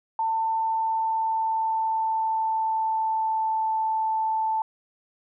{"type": "tone with pitch glide", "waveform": "sine", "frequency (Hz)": [894, 881.2], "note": ["A5", "A5"], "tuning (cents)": [27, 2], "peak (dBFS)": -22, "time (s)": [0.19, 4.62], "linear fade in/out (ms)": 2, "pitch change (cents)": -25, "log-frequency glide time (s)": [0.36, 3.71], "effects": []}